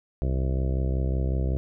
harmonic tone, 65.41 Hz, C2, in tune, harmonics 1 / 2 / 3 / 4 / 5 / 6 / 7 / 8 / 9 / 10, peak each -24 / -29 / -36 / -41 / -38 / -39 / -43 / -41 / -46 / -44 dBFS, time 0.22-1.57 s, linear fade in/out 0 ms, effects none

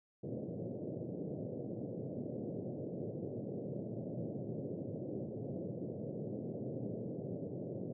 pink band-pass noise, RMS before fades -42 dBFS, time 0.23-7.93 s, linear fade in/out 10 ms, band 110 to 580 Hz, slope 48 dB/octave, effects none

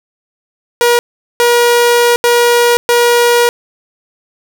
sawtooth tone bursts at uneven times, 478.3 Hz, A#4, 44 cents sharp, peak -3 dBFS, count 4, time 0.81-0.99 / 1.4-2.16 / 2.24-2.77 / 2.89-3.49 s, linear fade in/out 0 ms, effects none

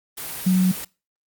sine tone in noise, 185 Hz, F#3, in tune, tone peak -14 dBFS, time 0.46-0.72 s, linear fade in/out 10 ms, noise white, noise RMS -32 dBFS, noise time 0.17-0.85 s, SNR +15 dB, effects noise-tail reverb RT60 0.3 s tail -23 dB re dry + Opus 32 kbps

